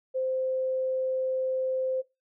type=tone; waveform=sine; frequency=520 Hz; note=C5; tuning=11 cents flat; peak=-26 dBFS; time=0.14-2.02 s; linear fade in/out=20 ms; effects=noise-tail reverb RT60 0.2 s tail -17 dB re dry